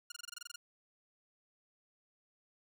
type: tone bursts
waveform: 10% pulse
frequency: 1416 Hz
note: F6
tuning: 23 cents sharp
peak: -35 dBFS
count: 11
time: 0.1-0.56 s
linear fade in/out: 5 ms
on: 20 ms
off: 24 ms
effects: none